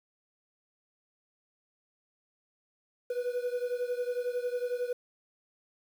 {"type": "beating tone pair", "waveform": "triangle", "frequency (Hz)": [487.8, 498.8], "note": ["B4", "B4"], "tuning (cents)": [-21, 17], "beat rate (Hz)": 11, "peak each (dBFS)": [-30, -33], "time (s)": [3.1, 4.93], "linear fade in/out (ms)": 5, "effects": ["9-bit"]}